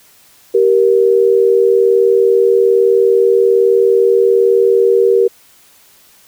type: tone pair together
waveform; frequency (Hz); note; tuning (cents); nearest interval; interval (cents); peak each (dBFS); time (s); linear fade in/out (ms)
sine; 389.4 / 469.4; G4 / A#4; -12 / +12; minor third; 324; -10; 0.54-5.28; 10
effects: white hiss -47 dBFS RMS until 6.27 s